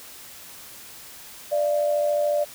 sine tone pair together, 590 / 683.8 Hz, D5 / F5, +8 / -37 cents, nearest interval minor third, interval 255 cents, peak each -20 / -28 dBFS, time 1.51-2.45 s, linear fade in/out 20 ms, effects white hiss -43 dBFS RMS until 2.54 s

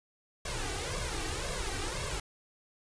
pink noise with flanger, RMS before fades -35 dBFS, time 0.45-2.2 s, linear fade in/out 5 ms, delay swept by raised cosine 1.8 to 2.61 ms, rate 1.9 Hz, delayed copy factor +0.85, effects resampled to 22050 Hz

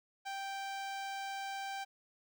sawtooth tone with notch filter, 784 Hz, G5, in tune, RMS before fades -41 dBFS, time 0.25-1.85 s, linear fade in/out 20 ms, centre 12000 Hz, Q 0.65, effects none

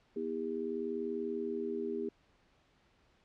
harmonic tone, 80.5 Hz, E2, 41 cents flat, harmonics 3 / 4 / 5, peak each -40 / -41 / -36 dBFS, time 0.16-2.09 s, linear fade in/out 5 ms, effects pink hiss -69 dBFS RMS until 3.24 s + low-pass 4000 Hz 12 dB/octave

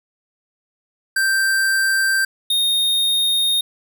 square tone pair in turn, 1568 / 3699 Hz, G6 / A#7, 0 / -14 cents, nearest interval octave + minor third, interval 1486 cents, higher second, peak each -16 dBFS, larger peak neither, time 1.16-2.25 / 2.5-3.61 s, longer second, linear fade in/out 5 ms, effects none

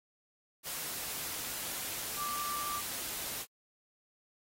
sine tone in noise, 1174.7 Hz, D6, in tune, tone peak -36 dBFS, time 2.16-2.82 s, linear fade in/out 50 ms, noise white, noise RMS -39 dBFS, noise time 0.63-3.46 s, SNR 0 dB, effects AAC 48 kbps

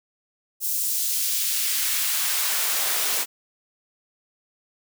white noise with high-pass filter sweep, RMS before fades -24 dBFS, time 0.6-3.26 s, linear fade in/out 50 ms, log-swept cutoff 7900 to 340 Hz, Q 0.74, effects none

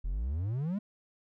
triangle exponential sweep, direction up, 38.43 to 214.6 Hz, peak -28 dBFS, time 0.04-0.79 s, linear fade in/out 10 ms, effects none

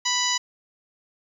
harmonic tone, 987.8 Hz, B5, in tune, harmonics 1 / 2 / 3 / 4 / 5 / 6 / 7, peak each -29 / -29 / -29 / -29 / -29 / -29 / -29 dBFS, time 0.05-0.38 s, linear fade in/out 10 ms, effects 9-bit

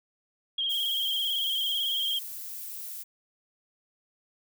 sine tone with vibrato, 3221 Hz, G7, 46 cents sharp, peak -26 dBFS, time 0.58-2.19 s, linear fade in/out 5 ms, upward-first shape square, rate 18 Hz, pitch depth 36 cents each way
violet noise, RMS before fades -39 dBFS, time 0.69-3.04 s, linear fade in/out 20 ms
effects none

